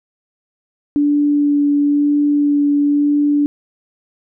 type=tone with vibrato; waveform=sine; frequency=290 Hz; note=D4; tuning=22 cents flat; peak=-11 dBFS; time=0.96-3.46 s; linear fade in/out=0 ms; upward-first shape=sine; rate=1 Hz; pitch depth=10 cents each way; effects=none

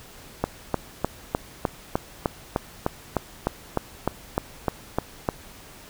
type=click train; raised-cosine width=1 ms; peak=-7 dBFS; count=17; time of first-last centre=0.44-5.288 s; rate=3.3 Hz; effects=pink hiss -46 dBFS RMS until 5.89 s

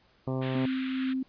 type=harmonic tone; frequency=130.81 Hz; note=C3; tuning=in tune; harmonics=1 / 2 / 3 / 4 / 5 / 6 / 7 / 8 / 9; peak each=-31 / -33 / -37 / -38 / -42 / -46 / -47 / -48 / -49 dBFS; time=0.27-0.66 s; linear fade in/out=5 ms
type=band-pass noise; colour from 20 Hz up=pink; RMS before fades=-43 dBFS; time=0.41-1.14 s; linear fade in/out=20 ms; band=1300 to 3700 Hz; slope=48 dB/octave
type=tone with tremolo; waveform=sine; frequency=261.6 Hz; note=C4; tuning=in tune; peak=-26 dBFS; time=0.55-1.23 s; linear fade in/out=5 ms; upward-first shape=triangle; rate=2.3 Hz; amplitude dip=35%
effects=pink hiss -64 dBFS RMS until 1.28 s + resampled to 11025 Hz

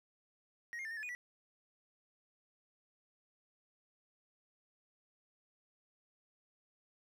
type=tone with pitch steps; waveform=triangle; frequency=1883 / 2127 / 1781 / 1847 / 1726 / 2468 / 1952 Hz; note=A#6 / C7 / A6 / A#6 / A6 / D#7 / B6; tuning=+17 / +28 / +21 / -16 / -34 / -15 / -21 cents; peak=-39 dBFS; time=0.73-1.15 s; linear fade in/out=0 ms; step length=60 ms; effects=none

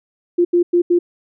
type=tone bursts at uneven times; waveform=sine; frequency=349.2 Hz; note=F4; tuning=in tune; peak=-10 dBFS; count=4; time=0.38-0.45 / 0.53-0.63 / 0.73-0.82 / 0.9-0.99 s; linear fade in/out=10 ms; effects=none

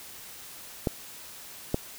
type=clicks; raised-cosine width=2 ms; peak=-11 dBFS; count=2; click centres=0.872 / 1.744 s; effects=white hiss -45 dBFS RMS until 1.98 s

